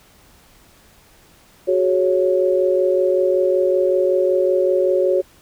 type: chord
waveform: sine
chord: F# suspended second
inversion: none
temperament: equal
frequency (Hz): 370 / 415.3 / 554.4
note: F#4 / G#4 / C#5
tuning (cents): 0 / 0 / 0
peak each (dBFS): -17 / -23 / -17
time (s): 1.67-5.22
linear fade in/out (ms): 20
effects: pink hiss -51 dBFS RMS until 5.41 s